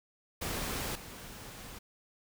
pink noise with level steps, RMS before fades -36 / -47 dBFS, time 0.41-1.79 s, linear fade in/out 10 ms, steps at 0.95 s, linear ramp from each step 5 ms, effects none

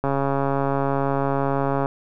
click train, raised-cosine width 1 ms, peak -9 dBFS, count 252, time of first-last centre 0.04-1.859 s, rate 138 Hz, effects none

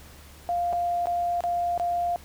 sine tone with dropouts, 698.5 Hz, F5, in tune, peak -23 dBFS, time 0.49-2.16 s, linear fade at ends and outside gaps 0 ms, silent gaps 0.727-0.732 / 1.057-1.07 / 1.406-1.438 / 1.777-1.798 s, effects added 73 Hz sine -48 dBFS peak until 2.24 s + pink hiss -50 dBFS RMS until 2.24 s

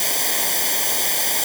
white noise with comb filter, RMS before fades -20 dBFS, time 0-1.44 s, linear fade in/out 2 ms, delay 0.74 ms, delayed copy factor -0.8, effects none

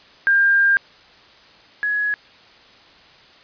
sine tone pair in turn, 1600 / 1678.9 Hz, G6 / G#6, +35 / +18 cents, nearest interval minor second, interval 83 cents, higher second, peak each -12 / -18 dBFS, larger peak first, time 0.27-0.77 / 1.83-2.14 s, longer first, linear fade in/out 0 ms, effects white hiss -48 dBFS RMS until 3.43 s + resampled to 11025 Hz

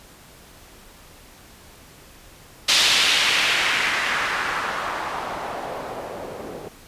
blue noise with low-pass filter sweep, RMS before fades -23 dBFS, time 2.68-6.69 s, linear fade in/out 10 ms, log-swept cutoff 4000 to 410 Hz, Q 1.6, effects pink hiss -47 dBFS RMS until 6.87 s + resampled to 32000 Hz

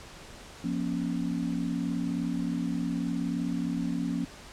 sine chord, Bb minor, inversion second, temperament equal with one note detuned, 174.61 / 238 / 277.2 Hz, F3 / Bb3 / Db4, 0 / +36 / 0 cents, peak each -32 dBFS, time 0.64-4.25 s, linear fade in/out 5 ms, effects pink hiss -47 dBFS RMS until 4.52 s + low-pass 8000 Hz 12 dB/octave

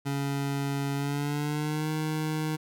25% pulse tone with pitch glide, 140 to 155.34 Hz, C#3 to D#3, +18 to -2 cents, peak -24 dBFS, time 0.05-2.57 s, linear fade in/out 20 ms, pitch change +180 cents, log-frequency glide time 0.95-1.9 s, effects none

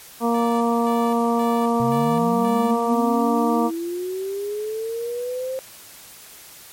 harmonic tone, 233.7 Hz, A#3, 5 cents sharp, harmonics 1 / 2 / 3 / 4 / 5, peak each -20 / -23 / -25 / -26 / -27 dBFS, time 0.2-3.71 s, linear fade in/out 50 ms
10% pulse tone with tremolo, 581 Hz, D5, 19 cents flat, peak -28 dBFS, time 0.34-2.94 s, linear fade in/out 5 ms, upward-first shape square, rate 1.9 Hz, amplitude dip 80%
sine linear sweep, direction up, 124.9 to 528 Hz, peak -24 dBFS, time 1.8-5.59 s, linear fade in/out 0 ms
effects white hiss -43 dBFS RMS until 6.72 s + MP3 64 kbps

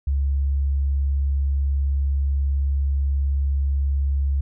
sine tone, 69.3 Hz, C#2, in tune, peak -18 dBFS, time 0.07-4.41 s, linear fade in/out 5 ms, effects none

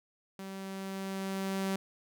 sawtooth tone with level ramp, 193 Hz, G3, 27 cents flat, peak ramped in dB -37 to -26 dBFS, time 0.39-1.76 s, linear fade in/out 2 ms, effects none

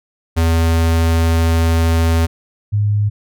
square / sine tone pair in turn, 82.41 / 103.83 Hz, E2 / G#2, 0 / 0 cents, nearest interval major third, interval 400 cents, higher second, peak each -12 dBFS, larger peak neither, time 0.36-2.27 / 2.72-3.1 s, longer first, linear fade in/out 20 ms, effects none

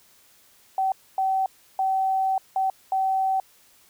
sine tone bursts at uneven times, 766 Hz, G5, 40 cents flat, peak -20 dBFS, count 5, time 0.78-0.92 / 1.18-1.46 / 1.79-2.38 / 2.56-2.7 / 2.92-3.4 s, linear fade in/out 2 ms, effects white hiss -57 dBFS RMS until 3.89 s

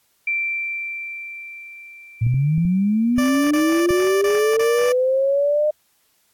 sine tone with exponential decay, 2349 Hz, D7, in tune, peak -18 dBFS, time 0.27-3.59 s, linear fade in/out 5 ms, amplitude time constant 720 ms
sine linear sweep, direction up, 110 to 611 Hz, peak -15 dBFS, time 2.21-5.71 s, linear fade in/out 10 ms
clicks, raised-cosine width 5 ms, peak -16 dBFS, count 6, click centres 2.266 / 2.342 / 2.58 / 2.652 / 3.181 / 3.907 s
15% pulse tone bursts, 587.3 Hz, D5, in tune, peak -16 dBFS, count 5, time 3.18-4.922 s, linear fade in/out 5 ms, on 330 ms, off 23 ms
effects white hiss -63 dBFS RMS until 6.33 s + AAC 64 kbps

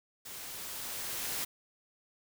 white noise with level ramp, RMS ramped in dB -45 to -35 dBFS, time 0.25-1.45 s, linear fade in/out 10 ms, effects none

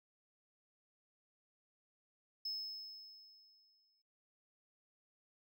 triangle tone with exponential decay, 5200 Hz, E8, 24 cents flat, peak -37 dBFS, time 2.45-4.02 s, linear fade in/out 5 ms, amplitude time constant 340 ms, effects noise-tail reverb RT60 0.3 s tail -21 dB re dry

